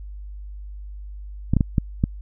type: clicks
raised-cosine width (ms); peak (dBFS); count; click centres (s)
5; -5; 5; 1.536 / 1.567 / 1.608 / 1.782 / 2.039
effects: added 50 Hz sine -33 dBFS peak until 2.21 s